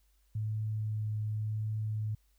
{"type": "tone with vibrato", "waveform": "sine", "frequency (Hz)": 107.7, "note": "A2", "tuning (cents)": -37, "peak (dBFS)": -31, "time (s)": [0.35, 2.15], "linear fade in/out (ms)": 5, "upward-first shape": "triangle", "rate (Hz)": 0.9, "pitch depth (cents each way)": 12, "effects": ["added 50 Hz sine -66 dBFS peak until 2.38 s", "white hiss -75 dBFS RMS until 2.38 s"]}